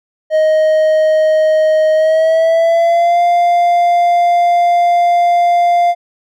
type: tone with pitch glide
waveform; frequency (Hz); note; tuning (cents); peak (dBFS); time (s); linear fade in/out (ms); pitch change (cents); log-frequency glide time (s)
triangle; 625 to 697.5; D#5 to F5; +8 to -2; -6; 0.3-5.95; 50; +190; 1.94-3.21
effects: none